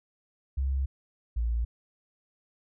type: tone pair in turn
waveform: sine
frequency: 67.2 / 57.77 Hz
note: C2 / A#1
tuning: +47 / -15 cents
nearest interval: minor third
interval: 262 cents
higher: first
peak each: -25 dBFS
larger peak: neither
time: 0.57-0.86 / 1.36-1.65 s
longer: neither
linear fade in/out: 10 ms
effects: none